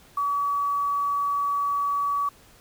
sine tone with quantisation, 1139 Hz, C#6, 47 cents sharp, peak -22 dBFS, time 0.17-2.29 s, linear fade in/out 5 ms, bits 8, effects pink hiss -54 dBFS RMS until 2.6 s

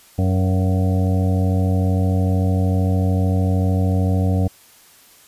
harmonic tone with a mistuned harmonic, 93.3 Hz, F#2, 15 cents sharp, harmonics 1 / 2 / 3 / 5 / 6 / 7 / 8, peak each -16 / -22 / -26 / -30 / -32 / -33 / -34 dBFS, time 0.18-4.48 s, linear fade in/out 10 ms, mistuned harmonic 7, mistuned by +41 cents, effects white hiss -49 dBFS RMS until 5.27 s + resampled to 32000 Hz

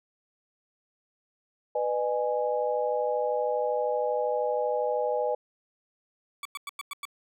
sine chord, G# minor, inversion first, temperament equal with one note detuned, 493.9 / 606.6 / 830.6 Hz, B4 / D#5 / G#5, 0 / -44 / 0 cents, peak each -28 / -29 / -31 dBFS, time 1.75-5.35 s, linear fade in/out 5 ms
20% pulse tone bursts, 1140 Hz, C#6, 48 cents sharp, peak -29 dBFS, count 6, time 6.43-7.053 s, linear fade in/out 2 ms, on 23 ms, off 97 ms
effects none

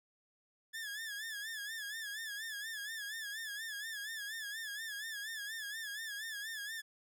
sawtooth tone with vibrato, 1723 Hz, A6, 37 cents flat, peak -37 dBFS, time 0.73-6.82 s, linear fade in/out 20 ms, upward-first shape sine, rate 4.2 Hz, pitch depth 100 cents each way, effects none

